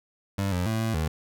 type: tone with pitch steps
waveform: 25% pulse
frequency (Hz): 98.5 / 89.6 / 111.4 / 112.3 / 78.9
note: G2 / F2 / A2 / A2 / D#2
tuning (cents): +9 / +45 / +22 / +36 / +25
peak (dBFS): -21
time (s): 0.38-1.08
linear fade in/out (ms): 5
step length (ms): 140
effects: none